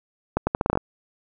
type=accelerating click train; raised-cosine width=1 ms; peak=-6 dBFS; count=9; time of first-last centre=0.37-0.774 s; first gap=100 ms; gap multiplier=0.79; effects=none